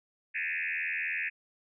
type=tone with frequency modulation; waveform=sine; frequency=2138 Hz; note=C7; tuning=37 cents sharp; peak=-30 dBFS; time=0.34-1.3 s; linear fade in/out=20 ms; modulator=83.7 Hz; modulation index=5.5; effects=none